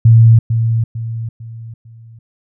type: tone with echo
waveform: sine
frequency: 114.1 Hz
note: A#2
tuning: 37 cents flat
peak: -3 dBFS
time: 0.05-0.39 s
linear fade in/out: 5 ms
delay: 450 ms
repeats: 4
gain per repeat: -8 dB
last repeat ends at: 2.19 s
effects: none